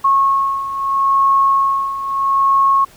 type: beating tone pair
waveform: sine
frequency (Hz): 1093 / 1093.77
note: C#6 / C#6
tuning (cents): -25 / -24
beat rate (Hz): 0.77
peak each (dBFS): -18 / -13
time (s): 0.04-2.85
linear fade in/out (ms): 10
effects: pink hiss -45 dBFS RMS until 2.96 s